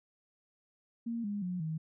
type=tone with pitch steps; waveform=sine; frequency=232.3 / 204.6 / 180.17 / 158.67 Hz; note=A#3 / G#3 / F#3 / D#3; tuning=-6 / -26 / -46 / +34 cents; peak=-33 dBFS; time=1.06-1.78 s; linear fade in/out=10 ms; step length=180 ms; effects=none